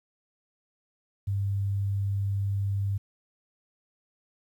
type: tone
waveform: sine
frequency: 99.3 Hz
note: G2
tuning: 23 cents sharp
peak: -25 dBFS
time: 1.27-2.98 s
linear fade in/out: 10 ms
effects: 10-bit